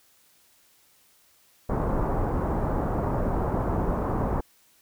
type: low-pass noise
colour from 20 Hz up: pink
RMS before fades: -26 dBFS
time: 1.69-4.41 s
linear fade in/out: 10 ms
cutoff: 1100 Hz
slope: 24 dB/octave
effects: white hiss -61 dBFS RMS until 4.81 s